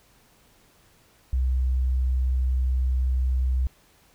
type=tone; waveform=sine; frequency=63.9 Hz; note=C2; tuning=40 cents flat; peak=-20 dBFS; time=1.33-3.67 s; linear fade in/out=0 ms; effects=pink hiss -59 dBFS RMS until 4.14 s